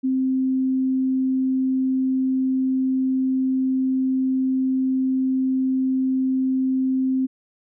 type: tone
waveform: sine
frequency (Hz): 261.6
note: C4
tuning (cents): 0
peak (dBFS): -18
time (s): 0.03-7.27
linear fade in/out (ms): 20
effects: none